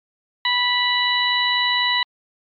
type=harmonic tone; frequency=984 Hz; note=B5; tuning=7 cents flat; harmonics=1 / 2 / 3 / 4; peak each=-23 / -21 / -24 / -21 dBFS; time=0.45-2.03 s; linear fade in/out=2 ms; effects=MP3 96 kbps